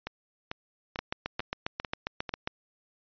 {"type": "two click trains", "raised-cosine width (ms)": 0.3, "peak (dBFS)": [-14, -18], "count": [12, 6], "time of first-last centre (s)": [[0.99, 2.474], [0.07, 2.292]], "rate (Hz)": [7.41, 2.25], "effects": ["resampled to 11025 Hz"]}